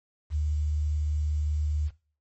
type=tone with quantisation; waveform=sine; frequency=75.3 Hz; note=D2; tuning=44 cents sharp; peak=-24 dBFS; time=0.3-1.91 s; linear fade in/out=50 ms; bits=9; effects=noise-tail reverb RT60 0.4 s tail -19 dB re dry + MP3 32 kbps